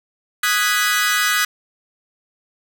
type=chord; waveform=sawtooth; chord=G# minor seventh; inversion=second; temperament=equal; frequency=1244.5 / 1480 / 1661.2 / 1975.5 Hz; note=D#6 / F#6 / G#6 / B6; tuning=0 / 0 / 0 / 0 cents; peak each=-18 dBFS; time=0.43-1.45 s; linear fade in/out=5 ms; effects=none